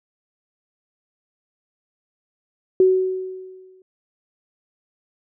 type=tone with exponential decay; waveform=sine; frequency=374 Hz; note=F#4; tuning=19 cents sharp; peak=-9 dBFS; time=2.8-3.82 s; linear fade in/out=2 ms; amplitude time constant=220 ms; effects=none